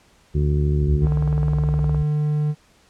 harmonic tone, 73.42 Hz, D2, in tune, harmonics 1 / 2 / 3 / 4 / 5 / 6, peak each -19 / -20 / -32 / -36 / -28 / -41 dBFS, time 0.34-1.07 s, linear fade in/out 20 ms
sine tone with vibrato, 65.41 Hz, C2, in tune, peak -22 dBFS, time 0.82-2.03 s, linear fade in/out 5 ms, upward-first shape square, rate 13 Hz, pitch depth 140 cents each way
triangle tone, 150 Hz, D3, 37 cents sharp, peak -16 dBFS, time 1-2.55 s, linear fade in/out 50 ms
click train, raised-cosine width 1 ms, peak -19 dBFS, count 18, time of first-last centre 1.07-1.946 s, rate 19.4 Hz
effects pink hiss -56 dBFS RMS until 2.89 s + low-pass 9000 Hz 12 dB/octave

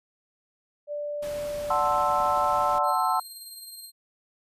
sine tone, 587.3 Hz, D5, in tune, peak -29 dBFS, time 0.87-2.95 s, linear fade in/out 50 ms
pink noise, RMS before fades -42 dBFS, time 1.22-2.79 s, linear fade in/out 10 ms
sine chord, F# half-diminished seventh, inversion none, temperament equal, 740 / 880 / 1046.5 / 1318.5 Hz, F#5 / A5 / C6 / E6, 0 / 0 / 0 / 0 cents, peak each -27 dBFS, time 1.7-3.2 s, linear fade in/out 5 ms
10% pulse tone with tremolo, 4186 Hz, C8, in tune, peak -31 dBFS, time 2.83-3.92 s, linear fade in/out 50 ms, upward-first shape triangle, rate 19 Hz, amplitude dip 45%
effects resampled to 32000 Hz

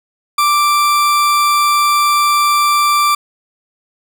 40% pulse tone, 1174.7 Hz, D6, in tune, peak -9 dBFS, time 0.38-3.15 s, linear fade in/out 5 ms, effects none

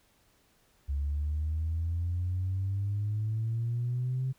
sine exponential sweep, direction up, 69.3 to 132.3 Hz, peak -27 dBFS, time 0.88-4.33 s, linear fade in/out 20 ms, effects tanh soft clip ceiling -24 dBFS + pink hiss -67 dBFS RMS until 4.38 s

